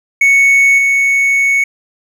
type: tone with level steps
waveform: triangle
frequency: 2217 Hz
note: C#7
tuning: in tune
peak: -4 / -7 dBFS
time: 0.21-1.64 s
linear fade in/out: 5 ms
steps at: 0.78 s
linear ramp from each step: 5 ms
effects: none